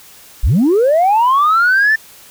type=linear sweep; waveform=sine; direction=up; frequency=30.74 to 1794 Hz; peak=-7 dBFS; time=0.43-1.96 s; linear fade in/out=10 ms; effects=tanh soft clip ceiling -6 dBFS + white hiss -41 dBFS RMS until 2.3 s